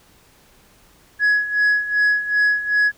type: tone with tremolo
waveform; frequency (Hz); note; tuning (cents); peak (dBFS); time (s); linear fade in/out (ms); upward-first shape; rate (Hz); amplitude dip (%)
sine; 1679; G#6; +18; -10; 1.19-2.92; 50; sine; 2.6; 80
effects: tanh soft clip ceiling -12 dBFS + pink hiss -53 dBFS RMS until 2.97 s